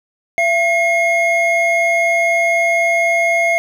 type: tone pair together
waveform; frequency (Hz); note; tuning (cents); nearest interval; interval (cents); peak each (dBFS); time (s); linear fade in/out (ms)
triangle; 676 / 2152; E5 / C7; +43 / +48; octave + minor sixth; 2005; -13; 0.38-3.58; 0
effects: none

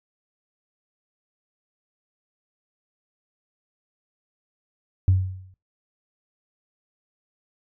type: tone with exponential decay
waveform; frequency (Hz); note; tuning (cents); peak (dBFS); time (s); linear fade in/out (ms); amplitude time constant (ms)
sine; 93.5; F#2; +19; -11; 5.08-5.54; 0; 99
effects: noise-tail reverb RT60 0.2 s tail -18 dB re dry + tanh soft clip ceiling -9 dBFS

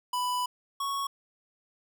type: tone pair in turn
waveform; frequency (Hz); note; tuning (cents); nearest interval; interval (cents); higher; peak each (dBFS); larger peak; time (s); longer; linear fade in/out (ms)
square; 992 / 1108.7; B5 / C#6; +7 / 0; major second; 193; second; -28 / -30; first; 0.13-0.46 / 0.8-1.07; first; 5
effects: none

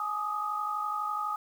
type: tone cluster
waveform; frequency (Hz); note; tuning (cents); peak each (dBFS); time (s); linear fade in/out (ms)
sine; 842 / 1202 / 1254; G#5 / D6 / D#6; +24 / +40 / +13; -36 / -38 / -31; 0-1.36; 2
effects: 9-bit

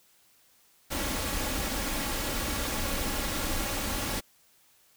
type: noise with comb filter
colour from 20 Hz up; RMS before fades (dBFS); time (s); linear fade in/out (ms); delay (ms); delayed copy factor
pink; -31; 0.9-4.21; 20; 3.6; +0.5
effects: white hiss -63 dBFS RMS until 4.96 s

